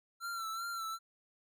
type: tone with vibrato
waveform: square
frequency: 1352 Hz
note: E6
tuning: 43 cents sharp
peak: -38 dBFS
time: 0.2-0.99 s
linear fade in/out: 50 ms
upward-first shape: sine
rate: 2.6 Hz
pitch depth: 48 cents each way
effects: none